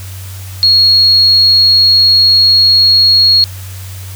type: tone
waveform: sine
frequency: 4306 Hz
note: C8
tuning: 49 cents sharp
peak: -4 dBFS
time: 0.63-3.44 s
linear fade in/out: 0 ms
effects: added 94 Hz sine -24 dBFS peak until 4.15 s + white hiss -33 dBFS RMS until 4.15 s